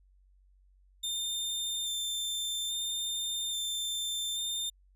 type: tone with vibrato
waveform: sawtooth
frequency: 3591 Hz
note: A7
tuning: 35 cents sharp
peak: -29 dBFS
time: 1.03-4.7 s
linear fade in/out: 10 ms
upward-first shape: square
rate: 0.6 Hz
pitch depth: 10 cents each way
effects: added 47 Hz sine -60 dBFS peak until 4.95 s + resampled to 32000 Hz